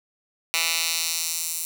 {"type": "tone with high-pass filter sweep", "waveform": "10% pulse", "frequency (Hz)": 165, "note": "E3", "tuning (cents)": 2, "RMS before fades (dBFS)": -26, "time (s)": [0.54, 1.65], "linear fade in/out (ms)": 0, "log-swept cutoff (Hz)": [2500, 8700], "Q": 1, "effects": []}